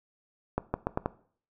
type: accelerating click train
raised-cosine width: 1 ms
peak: -13 dBFS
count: 5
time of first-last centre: 0.58-1.06 s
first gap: 160 ms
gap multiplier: 0.81
effects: noise-tail reverb RT60 0.5 s tail -18 dB re dry